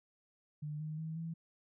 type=tone with pitch steps; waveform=sine; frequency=150 / 154.66 / 159.47 / 164.43 Hz; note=D3 / D#3 / D#3 / E3; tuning=+37 / -10 / +43 / -4 cents; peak=-38 dBFS; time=0.62-1.34 s; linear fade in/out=10 ms; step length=180 ms; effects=none